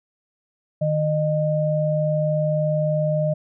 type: tone pair together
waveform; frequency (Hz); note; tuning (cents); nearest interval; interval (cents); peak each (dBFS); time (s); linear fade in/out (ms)
sine; 153.9 / 612.2; D#3 / D#5; -19 / -28; 2 octaves; 2391; -21; 0.81-3.34; 10
effects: none